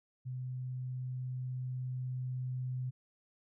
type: tone with level ramp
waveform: sine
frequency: 127.4 Hz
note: C3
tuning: 46 cents flat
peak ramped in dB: -37 to -34 dBFS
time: 0.25-2.91 s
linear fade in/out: 20 ms
effects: none